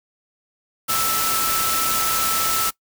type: tone in noise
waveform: sine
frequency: 1318.5 Hz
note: E6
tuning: in tune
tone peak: -23 dBFS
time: 0.88-2.71 s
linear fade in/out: 20 ms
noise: white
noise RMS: -22 dBFS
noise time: 0.88-2.71 s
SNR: -4 dB
effects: noise-tail reverb RT60 0.1 s tail -21 dB re dry